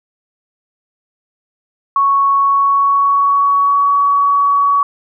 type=tone with pitch glide; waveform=sine; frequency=1108.7 to 1129.4 Hz; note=C#6 to C#6; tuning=0 to +32 cents; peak=-9 dBFS; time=1.96-4.83 s; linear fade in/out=2 ms; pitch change=+32 cents; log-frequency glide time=2.33-3.93 s; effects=none